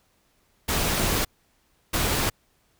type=noise bursts at uneven times; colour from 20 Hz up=pink; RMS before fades=-24 dBFS; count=2; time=0.68-1.25 / 1.93-2.3 s; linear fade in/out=10 ms; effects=pink hiss -66 dBFS RMS until 2.79 s